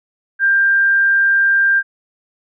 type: tone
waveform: sine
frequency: 1590 Hz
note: G6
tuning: 24 cents sharp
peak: -10 dBFS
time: 0.39-1.83 s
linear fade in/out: 50 ms
effects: none